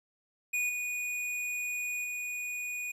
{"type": "tone with level steps", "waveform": "square", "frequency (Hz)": 2465, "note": "D#7", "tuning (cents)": -17, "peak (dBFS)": [-29, -33, -35], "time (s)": [0.53, 2.92], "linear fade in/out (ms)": 10, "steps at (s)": [0.69, 2.04], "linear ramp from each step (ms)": 5, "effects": ["resampled to 32000 Hz", "11-bit"]}